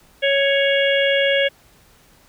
harmonic tone with a mistuned harmonic, 554.4 Hz, C#5, in tune, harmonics 1 / 3 / 4 / 5 / 6, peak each -17 / -22 / -23 / -24 / -25 dBFS, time 0.22-1.49 s, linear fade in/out 20 ms, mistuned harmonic 5, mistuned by +27 cents, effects pink hiss -53 dBFS RMS until 2.28 s

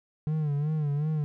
triangle tone with vibrato, 149.6 Hz, D3, 32 cents sharp, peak -23 dBFS, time 0.27-1.24 s, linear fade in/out 0 ms, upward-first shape sine, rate 2.7 Hz, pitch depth 84 cents each way, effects none

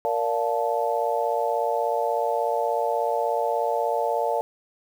sine chord, Bb major seventh, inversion none, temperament just, 466.2 / 582.7 / 699.2 / 874.1 Hz, Bb4 / D5 / F5 / A5, 0 / -14 / +2 / -12 cents, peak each -27 dBFS, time 0.05-4.41 s, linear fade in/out 0 ms, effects 8-bit

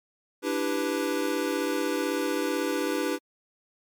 square chord, E minor seventh, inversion third, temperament equal, 293.7 / 329.6 / 392 / 493.9 Hz, D4 / E4 / G4 / B4, 0 / 0 / 0 / 0 cents, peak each -31 / -33 / -32 / -32 dBFS, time 0.42-3.19 s, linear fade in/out 50 ms, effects MP3 96 kbps

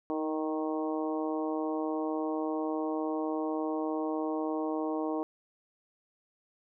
harmonic tone with a mistuned harmonic, 155.56 Hz, D#3, in tune, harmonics 2 / 3 / 4 / 5 / 6 / 7, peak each -32 / -36 / -38 / -40 / -42 / -43 dBFS, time 0.1-5.23 s, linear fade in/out 0 ms, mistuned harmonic 2, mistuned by +19 cents, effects none

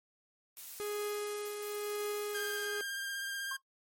blue noise, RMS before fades -46 dBFS, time 0.57-2.67 s, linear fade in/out 0 ms
45% pulse tone with tremolo, 415.3 Hz, G#4, in tune, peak -34 dBFS, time 0.8-2.81 s, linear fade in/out 0 ms, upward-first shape triangle, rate 0.98 Hz, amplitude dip 45%
sawtooth tone with vibrato, 1600 Hz, G6, 35 cents sharp, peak -33 dBFS, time 2.34-3.57 s, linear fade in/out 10 ms, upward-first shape sine, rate 16 Hz, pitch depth 18 cents each way
triangle tone with exponential decay, 1076 Hz, C6, 48 cents sharp, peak -36 dBFS, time 3.51-3.62 s, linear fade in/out 5 ms, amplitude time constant 22 ms
effects noise-tail reverb RT60 0.1 s tail -22 dB re dry + MP3 64 kbps

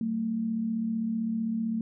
sine tone pair together, 190 / 225.6 Hz, F#3 / A3, +46 / +44 cents, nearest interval minor third, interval 298 cents, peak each -36 / -27 dBFS, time 0.01-1.81 s, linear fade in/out 2 ms, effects none

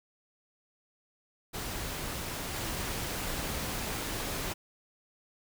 pink noise with level steps, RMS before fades -37 / -35 dBFS, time 1.53-4.54 s, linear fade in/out 20 ms, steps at 2.53 s, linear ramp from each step 20 ms, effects none

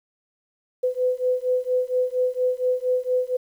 sine beating tone pair, 502 / 506.3 Hz, B4 / B4, +28 / +43 cents, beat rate 4.3 Hz, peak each -23 dBFS, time 0.83-3.37 s, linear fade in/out 10 ms, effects 9-bit

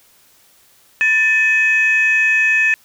sine tone pair together, 1768.9 / 2538 Hz, A6 / D#7, +9 / +34 cents, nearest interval tritone, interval 625 cents, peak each -13 dBFS, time 1.01-2.74 s, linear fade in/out 0 ms, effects tanh soft clip ceiling -6 dBFS + white hiss -52 dBFS RMS until 2.84 s

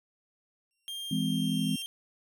15% pulse tone with exponential growth, 2754 Hz, F7, 25 cents flat, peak -33 dBFS, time 0.71-1.82 s, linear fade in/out 0 ms, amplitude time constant 240 ms
45% pulse tone with pitch glide, 3200 to 3178 Hz, G7 to G7, +35 to +23 cents, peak -36 dBFS, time 0.88-1.86 s, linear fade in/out 0 ms, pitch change -12 cents, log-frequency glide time 1.06-1.65 s
sine chord, E augmented, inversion none, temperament just, 164.81 / 206 / 257.5 Hz, E3 / G#3 / B#3, 0 / -14 / -28 cents, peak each -31 dBFS, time 1.11-1.76 s, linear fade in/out 5 ms
effects none

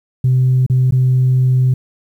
sine tone with dropouts, 128.4 Hz, C3, 32 cents flat, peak -8 dBFS, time 0.24-1.74 s, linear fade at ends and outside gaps 5 ms, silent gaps 0.664-0.698 / 0.909-0.922 s, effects tanh soft clip ceiling -6 dBFS + 8-bit

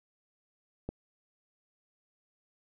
click, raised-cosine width 2 ms, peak -22 dBFS, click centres 0.89 s, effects none

